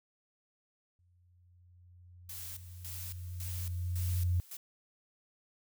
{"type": "tone with exponential growth", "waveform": "sine", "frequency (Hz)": 88.7, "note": "F2", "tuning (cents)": 27, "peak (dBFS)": -26, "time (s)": [0.99, 4.4], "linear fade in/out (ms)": 0, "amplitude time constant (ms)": 740}
{"type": "noise with tremolo", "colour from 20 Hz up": "blue", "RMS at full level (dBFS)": -44, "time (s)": [2.29, 4.57], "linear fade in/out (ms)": 5, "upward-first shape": "square", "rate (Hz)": 1.8, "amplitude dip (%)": 80}
{"effects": []}